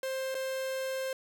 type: tone with dropouts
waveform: 45% pulse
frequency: 527 Hz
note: C5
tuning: 12 cents sharp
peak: -32 dBFS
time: 0.03-1.13 s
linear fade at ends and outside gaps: 2 ms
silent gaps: 0.345-0.35 s
effects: none